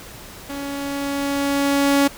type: tone with level ramp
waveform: sawtooth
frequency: 280.4 Hz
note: C#4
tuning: 20 cents sharp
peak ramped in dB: -24 to -9 dBFS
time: 0.49-2.08 s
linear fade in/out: 10 ms
effects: pink hiss -39 dBFS RMS until 2.17 s